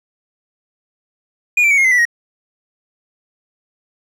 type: tone with pitch steps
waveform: triangle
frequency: 2443 / 2339 / 2240 / 2145 / 2054 / 1967.2 / 1883.8 Hz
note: D#7 / D7 / C#7 / C7 / C7 / B6 / A#6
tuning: -32 / -8 / +18 / +42 / -33 / -7 / +18 cents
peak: -8 dBFS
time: 1.57-2.053 s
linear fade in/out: 5 ms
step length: 69 ms
effects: none